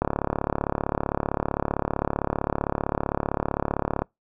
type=click train; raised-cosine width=1 ms; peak=-9 dBFS; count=143; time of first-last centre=0.02-4.02 s; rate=35.5 Hz; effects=noise-tail reverb RT60 0.2 s tail -26 dB re dry